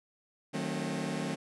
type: chord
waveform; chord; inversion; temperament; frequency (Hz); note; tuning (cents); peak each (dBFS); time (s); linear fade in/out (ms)
sawtooth; D# diminished seventh; none; just; 155.56 / 186.68 / 224 / 268.8; D#3 / F#3 / A3 / C4; 0 / +16 / +31 / +47; -34; 0.53-1.36; 20
effects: resampled to 24000 Hz